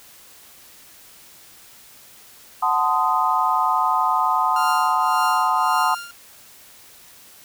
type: chord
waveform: sine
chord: F# diminished seventh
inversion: none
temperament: equal with one note detuned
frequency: 740 / 880 / 1031.5 / 1244.5 Hz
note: F#5 / A5 / C6 / Eb6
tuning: 0 / 0 / -25 / 0 cents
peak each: -24 / -22 / -21 / -22 dBFS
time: 2.62-5.95 s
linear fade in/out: 10 ms
type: tone with tremolo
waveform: sawtooth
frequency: 1396.9 Hz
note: F6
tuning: in tune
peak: -20 dBFS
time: 4.56-6.11 s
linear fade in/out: 2 ms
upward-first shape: triangle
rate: 1.8 Hz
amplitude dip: 85%
effects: white hiss -47 dBFS RMS until 7.44 s